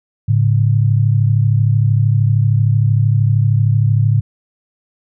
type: tone pair together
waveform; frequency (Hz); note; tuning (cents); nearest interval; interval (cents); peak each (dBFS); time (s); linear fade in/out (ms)
sine; 108 / 141.03; A2 / C#3; -32 / +30; perfect fourth; 462; -11 / -15; 0.28-4.21; 10
effects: none